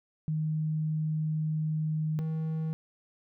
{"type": "tone pair in turn", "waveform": ["sine", "triangle"], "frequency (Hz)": [155.6, 158.87], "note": ["D#3", "D#3"], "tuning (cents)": [0, 36], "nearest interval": "unison", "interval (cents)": 36, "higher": "second", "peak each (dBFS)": -27, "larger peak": "neither", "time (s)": [[0.28, 2.19], [2.19, 2.73]], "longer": "first", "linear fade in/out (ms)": 0, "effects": []}